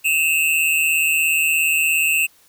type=tone pair together; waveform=square; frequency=2583 / 2740 Hz; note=E7 / F7; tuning=-36 / -34 cents; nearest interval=minor second; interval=102 cents; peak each=-19 dBFS; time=0.04-2.27 s; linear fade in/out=20 ms; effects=white hiss -54 dBFS RMS until 2.48 s